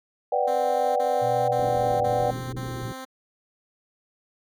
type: chord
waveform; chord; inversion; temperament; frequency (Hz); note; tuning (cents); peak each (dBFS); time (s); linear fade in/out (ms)
sine; G major seventh; first; equal; 493.9 / 587.3 / 740 / 784; B4 / D5 / F#5 / G5; 0 / 0 / 0 / 0; -26; 0.32-2.31; 5
type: tone bursts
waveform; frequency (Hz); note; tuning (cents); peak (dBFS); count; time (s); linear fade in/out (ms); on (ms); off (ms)
10% pulse; 261.6; C4; 0; -27; 5; 0.47-3.052; 10; 490; 33
type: tone with vibrato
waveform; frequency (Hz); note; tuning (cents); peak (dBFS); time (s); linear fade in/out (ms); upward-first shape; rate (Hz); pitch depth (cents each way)
sine; 120.6; B2; -41; -32; 1.21-2.92; 20; triangle; 0.94; 62
type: low-pass noise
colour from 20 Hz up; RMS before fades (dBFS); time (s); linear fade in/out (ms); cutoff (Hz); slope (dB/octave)
white; -38; 1.58-2.93; 10; 430; 96
effects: none